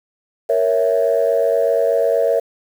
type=chord; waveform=sine; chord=A# diminished; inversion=none; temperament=equal; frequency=466.2 / 554.4 / 659.3 Hz; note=A#4 / C#5 / E5; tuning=0 / 0 / 0 cents; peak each=-17 dBFS; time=0.49-2.4 s; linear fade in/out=10 ms; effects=tanh soft clip ceiling -6 dBFS + 7-bit